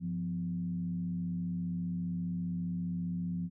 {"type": "tone with frequency modulation", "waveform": "sine", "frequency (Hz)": 174.61, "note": "F3", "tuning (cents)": 0, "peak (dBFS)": -32, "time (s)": [0, 3.5], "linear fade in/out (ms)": 50, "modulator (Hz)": 75, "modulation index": 0.52, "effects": []}